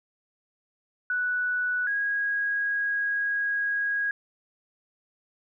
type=tone pair in turn; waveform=sine; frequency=1480 / 1646.4 Hz; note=F#6 / G#6; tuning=0 / -16 cents; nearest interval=major second; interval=184 cents; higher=second; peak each=-24 dBFS; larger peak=neither; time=1.1-1.87 / 1.87-4.11 s; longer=second; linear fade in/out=2 ms; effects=none